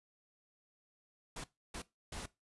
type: noise bursts at uneven times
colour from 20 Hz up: pink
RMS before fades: -44 dBFS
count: 3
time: 1.36-1.44 / 1.74-1.82 / 2.12-2.26 s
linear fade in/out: 5 ms
effects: noise-tail reverb RT60 0.2 s tail -18 dB re dry + resampled to 24000 Hz